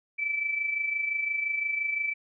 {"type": "tone with amplitude modulation", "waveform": "sine", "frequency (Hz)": 2317, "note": "D7", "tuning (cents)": -24, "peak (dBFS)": -24, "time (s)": [0.18, 2.14], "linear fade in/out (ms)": 20, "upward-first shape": "sine", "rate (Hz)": 25.8, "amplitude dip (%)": 55, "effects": []}